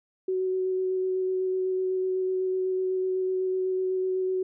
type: tone with vibrato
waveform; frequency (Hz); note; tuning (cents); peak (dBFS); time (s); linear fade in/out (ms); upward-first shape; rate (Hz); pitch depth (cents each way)
sine; 373.4; F#4; +16; -24; 0.28-4.43; 5; square; 8; 8
effects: none